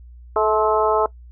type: harmonic tone with a mistuned harmonic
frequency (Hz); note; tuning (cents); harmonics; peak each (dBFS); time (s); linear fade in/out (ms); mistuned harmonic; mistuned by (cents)
216.5; A3; -28; 2 / 3 / 4 / 5 / 6; -19 / -21 / -22 / -23 / -24; 0.36-1.06; 2; 5; -41
effects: noise-tail reverb RT60 0.1 s tail -20 dB re dry + added 60 Hz sine -39 dBFS peak until 1.31 s